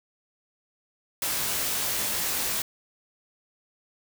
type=noise with comb filter; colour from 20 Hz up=white; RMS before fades=-28 dBFS; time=1.22-2.62 s; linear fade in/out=2 ms; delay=19 ms; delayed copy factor=+0.65; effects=none